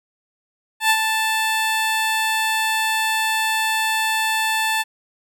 15% pulse tone with ADSR envelope, 880 Hz, A5, in tune, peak -6 dBFS, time 0.8-4.84 s, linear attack 100 ms, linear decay 58 ms, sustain -6 dB, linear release 31 ms, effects none

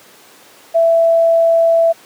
sine tone, 664 Hz, E5, 12 cents sharp, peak -8 dBFS, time 0.74-1.93 s, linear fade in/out 20 ms, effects pink hiss -43 dBFS RMS until 2.05 s + high-pass 300 Hz 12 dB/octave

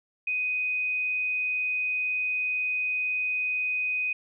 sine tone, 2499 Hz, D#7, 7 cents sharp, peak -25 dBFS, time 0.27-4.13 s, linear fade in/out 5 ms, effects none

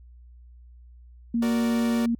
sine tone, 233.1 Hz, A#3, in tune, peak -21 dBFS, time 1.34-2.15 s, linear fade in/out 5 ms
sawtooth chord, Gb augmented, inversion none, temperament equal with one note detuned, 370 / 466.2 / 585.3 Hz, Gb4 / Bb4 / D5, 0 / 0 / -6 cents, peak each -31 dBFS, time 1.42-2.06 s, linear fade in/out 5 ms
effects added 60 Hz sine -46 dBFS peak until 2.19 s

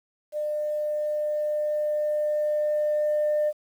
sine tone with level ramp, 601 Hz, D5, 40 cents sharp, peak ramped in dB -25 to -19 dBFS, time 0.32-3.53 s, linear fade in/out 50 ms, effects tanh soft clip ceiling -18 dBFS + 9-bit

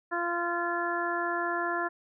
harmonic tone, 345 Hz, F4, 21 cents flat, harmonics 1 / 2 / 3 / 4 / 5, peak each -34 / -34 / -34 / -34 / -34 dBFS, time 0.11-1.89 s, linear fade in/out 20 ms, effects none

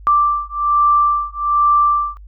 sine beating tone pair, 1174.7 / 1175.9 Hz, D6 / D6, 0 / +2 cents, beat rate 1.2 Hz, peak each -15 dBFS, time 0.07-2.17 s, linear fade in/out 0 ms, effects added 50 Hz sine -35 dBFS peak until 2.27 s

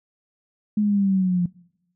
sine exponential sweep, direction down, 212.7 to 174.61 Hz, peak -17 dBFS, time 0.77-1.46 s, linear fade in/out 5 ms, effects noise-tail reverb RT60 0.8 s tail -23 dB re dry

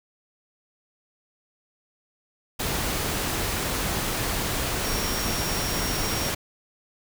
sine tone in noise, 5588 Hz, F8, in tune, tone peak -33 dBFS, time 4.84-6.3 s, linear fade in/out 10 ms, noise pink, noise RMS -27 dBFS, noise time 2.59-6.35 s, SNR -9 dB, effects none

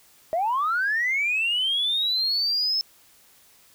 sine linear sweep, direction up, 622.3 to 5274 Hz, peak -20 dBFS, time 0.33-2.81 s, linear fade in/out 0 ms, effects tanh soft clip ceiling -17 dBFS + white hiss -56 dBFS RMS until 3.74 s

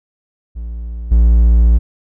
triangle tone with level steps, 57.4 Hz, A#1, 26 cents flat, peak -20 / -4 dBFS, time 0.55-1.79 s, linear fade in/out 20 ms, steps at 1.11 s, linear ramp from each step 10 ms, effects none

